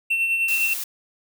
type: tone with tremolo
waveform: triangle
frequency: 2700 Hz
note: E7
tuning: 41 cents sharp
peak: -16 dBFS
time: 0.1-0.74 s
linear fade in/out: 10 ms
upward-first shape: sine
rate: 9.8 Hz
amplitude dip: 40%
type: noise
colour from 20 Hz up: blue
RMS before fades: -29 dBFS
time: 0.48-0.84 s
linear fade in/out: 5 ms
effects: none